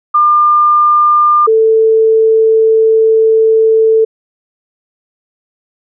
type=tone pair in turn; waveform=sine; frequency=1200 / 443.6 Hz; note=D6 / A4; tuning=+37 / +14 cents; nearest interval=octave + perfect fourth; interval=1723 cents; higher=first; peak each=-5 dBFS; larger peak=neither; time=0.14-1.47 / 1.47-4.05 s; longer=second; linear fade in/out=10 ms; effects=none